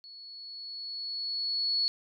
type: tone with level ramp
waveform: sine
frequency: 4390 Hz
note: C#8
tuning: 18 cents flat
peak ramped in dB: -46 to -24 dBFS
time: 0.04-1.88 s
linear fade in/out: 0 ms
effects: none